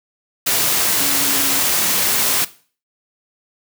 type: tone in noise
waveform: sine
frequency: 277.2 Hz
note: C#4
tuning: in tune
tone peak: -28 dBFS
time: 1-1.6 s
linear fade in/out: 10 ms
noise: white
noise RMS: -17 dBFS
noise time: 0.46-2.45 s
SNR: -14 dB
effects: noise-tail reverb RT60 0.4 s tail -17 dB re dry + high-pass 100 Hz 12 dB/octave